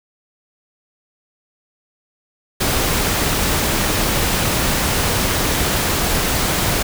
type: noise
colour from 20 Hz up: pink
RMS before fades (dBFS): -18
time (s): 2.6-6.83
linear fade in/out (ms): 10
effects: none